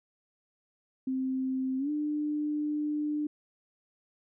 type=tone with pitch glide; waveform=sine; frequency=261.6 to 298.8 Hz; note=C4 to D4; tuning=0 to +30 cents; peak=-28 dBFS; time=1.07-3.27 s; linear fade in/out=5 ms; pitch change=+230 cents; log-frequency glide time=1.78-1.9 s; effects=none